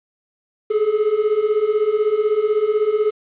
triangle beating tone pair, 415.3 / 431.3 Hz, G#4 / A4, 0 / -35 cents, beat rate 16 Hz, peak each -18 / -15 dBFS, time 0.7-3.11 s, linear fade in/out 10 ms, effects resampled to 8000 Hz + 8-bit

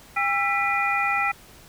sine tone cluster, 805 / 1338 / 1978 / 2426 Hz, G5 / E6 / B6 / D#7, +46 / +25 / +2 / -44 cents, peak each -26 dBFS, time 0.16-1.32 s, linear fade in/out 10 ms, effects pink hiss -49 dBFS RMS until 1.68 s

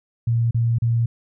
sine tone bursts, 116.54 Hz, A#2, in tune, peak -16 dBFS, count 3, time 0.27-1.06 s, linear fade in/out 5 ms, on 240 ms, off 35 ms, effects none

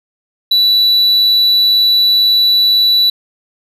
triangle tone, 3951 Hz, B7, in tune, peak -6 dBFS, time 0.51-3.1 s, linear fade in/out 5 ms, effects resampled to 32000 Hz

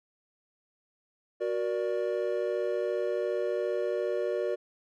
triangle chord, Gb augmented, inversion none, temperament equal with one note detuned, 370 / 472.7 / 587.3 Hz, Gb4 / Bb4 / D5, 0 / +24 / 0 cents, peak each -30 dBFS, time 1.4-4.56 s, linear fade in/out 20 ms, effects none

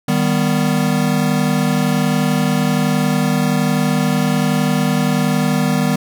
square chord, Eb augmented, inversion none, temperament equal with one note detuned, 154.76 / 196 / 246.9 Hz, Eb3 / G3 / B3, -9 / 0 / 0 cents, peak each -19 dBFS, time 0.08-5.96 s, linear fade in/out 5 ms, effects none

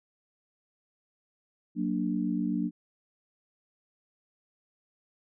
sine chord, Gb augmented, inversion none, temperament equal, 185 / 233.1 / 293.7 Hz, Gb3 / Bb3 / D4, 0 / 0 / 0 cents, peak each -31 dBFS, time 1.75-2.71 s, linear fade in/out 50 ms, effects none

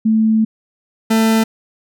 sine / 40% pulse tone pair in turn, 220 / 222.4 Hz, A3 / A3, 0 / +19 cents, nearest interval unison, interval 19 cents, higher second, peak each -10 dBFS, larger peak neither, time 0.05-0.45 / 1.1-1.44 s, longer first, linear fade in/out 10 ms, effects none

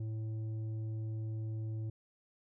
sine tone with tanh clipping, 110 Hz, A2, in tune, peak -37 dBFS, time 0-1.9 s, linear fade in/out 5 ms, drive 7 dB, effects none

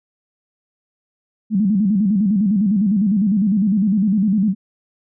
sine tone with vibrato, 202.5 Hz, G#3, 43 cents flat, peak -13 dBFS, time 1.5-4.55 s, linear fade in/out 50 ms, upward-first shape square, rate 9.9 Hz, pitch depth 120 cents each way, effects none

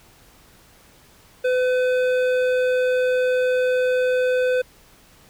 sine tone with hard clipping, 505 Hz, B4, 39 cents sharp, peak -19 dBFS, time 1.44-4.62 s, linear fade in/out 10 ms, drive 11 dB, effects pink hiss -52 dBFS RMS until 5.29 s

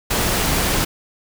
pink noise, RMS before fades -19 dBFS, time 0.1-0.85 s, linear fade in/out 10 ms, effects none

